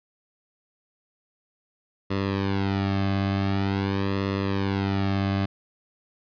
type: tone with flanger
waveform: sawtooth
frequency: 98 Hz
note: G2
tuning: in tune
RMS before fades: -25 dBFS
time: 2.1-5.46 s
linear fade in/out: 10 ms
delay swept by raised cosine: 1.3 to 2.15 ms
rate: 0.46 Hz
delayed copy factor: -0.9
effects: resampled to 11025 Hz